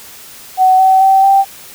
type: tone with pitch steps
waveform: sine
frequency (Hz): 750 / 760.9 / 772 / 783.2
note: F#5 / F#5 / G5 / G5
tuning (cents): +23 / +48 / -27 / -2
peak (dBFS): -5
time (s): 0.57-1.45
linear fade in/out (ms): 50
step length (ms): 220
effects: white hiss -35 dBFS RMS until 1.74 s